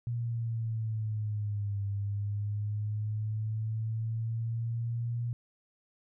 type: linear two-way sweep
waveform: sine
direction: down then up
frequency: 119.3 to 99.9 to 119.3 Hz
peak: -30 dBFS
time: 0.07-5.33 s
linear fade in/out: 0 ms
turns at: 1.84 s
effects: none